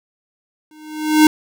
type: tone with exponential growth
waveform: square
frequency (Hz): 307.6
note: D#4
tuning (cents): -20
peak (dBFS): -5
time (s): 0.71-1.27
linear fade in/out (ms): 2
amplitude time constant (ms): 120
effects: none